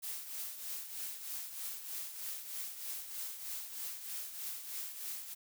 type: noise with tremolo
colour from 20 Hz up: blue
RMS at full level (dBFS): -40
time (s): 0.02-5.35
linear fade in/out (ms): 20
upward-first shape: triangle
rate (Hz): 3.2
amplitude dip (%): 65
effects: none